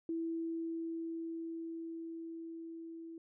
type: tone with level ramp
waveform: sine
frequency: 329.6 Hz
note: E4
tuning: in tune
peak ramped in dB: -34 to -45 dBFS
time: 0.09-3.18 s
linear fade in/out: 2 ms
effects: none